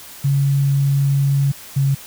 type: tone pair in turn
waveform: sine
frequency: 139.1 / 137.42 Hz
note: C#3 / C#3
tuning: +6 / -15 cents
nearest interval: unison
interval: 21 cents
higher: first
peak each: -13 dBFS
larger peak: neither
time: 0.24-1.52 / 1.76-1.95 s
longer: first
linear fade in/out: 10 ms
effects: white hiss -38 dBFS RMS until 2.06 s